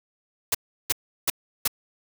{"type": "noise bursts", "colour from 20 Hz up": "white", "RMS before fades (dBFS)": -22, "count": 4, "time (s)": [0.52, 1.678], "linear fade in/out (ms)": 5, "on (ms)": 27, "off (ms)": 350, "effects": []}